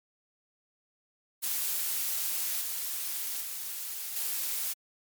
blue noise with level steps, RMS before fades -31 / -34 / -37 / -32 dBFS, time 1.42-4.74 s, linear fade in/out 20 ms, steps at 2.61 / 3.41 / 4.16 s, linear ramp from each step 5 ms, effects MP3 96 kbps

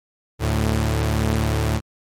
sawtooth tone pair together, 74 / 110.17 Hz, D2 / A2, +14 / +3 cents, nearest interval perfect fifth, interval 689 cents, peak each -17 dBFS, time 0.39-1.81 s, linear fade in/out 50 ms, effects MP3 64 kbps

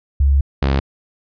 sine / sawtooth tone pair in turn, 69.3 / 68.15 Hz, C#2 / C#2, 0 / -29 cents, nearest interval unison, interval 29 cents, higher first, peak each -10 dBFS, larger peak neither, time 0.2-0.41 / 0.62-0.8 s, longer first, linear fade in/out 5 ms, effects resampled to 11025 Hz

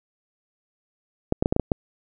clicks, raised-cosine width 2 ms, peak -6 dBFS, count 7, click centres 1.324 / 1.425 / 1.459 / 1.525 / 1.564 / 1.597 / 1.718 s, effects none

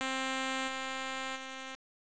5% pulse tone with level steps, 263.8 Hz, C4, 14 cents sharp, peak -21 / -24 / -29 dBFS, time 0.01-1.75 s, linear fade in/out 0 ms, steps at 0.67 / 1.35 s, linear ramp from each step 20 ms, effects resampled to 16000 Hz + 8-bit

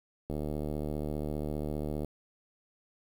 click train, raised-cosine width 2 ms, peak -22 dBFS, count 132, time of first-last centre 0.3-2.047 s, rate 75 Hz, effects 8-bit

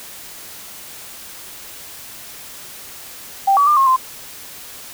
sine tone with pitch steps, 785 / 1141 / 1197 / 1077 / 1039 Hz, G5 / C#6 / D6 / C6 / C6, +2 / +50 / +33 / +50 / -12 cents, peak -10 dBFS, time 3.47-3.965 s, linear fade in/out 10 ms, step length 99 ms, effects white hiss -36 dBFS RMS until 4.93 s

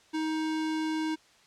square tone, 314.6 Hz, D#4, 19 cents sharp, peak -29 dBFS, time 0.13-1.16 s, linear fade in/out 20 ms, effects white hiss -60 dBFS RMS until 1.46 s + low-pass 6000 Hz 12 dB/octave

